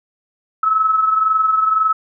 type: tone pair together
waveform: sine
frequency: 1294 / 1315.9 Hz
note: E6 / E6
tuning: -32 / -3 cents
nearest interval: unison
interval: 29 cents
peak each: -13 / -21 dBFS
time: 0.63-1.93 s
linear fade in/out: 5 ms
effects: none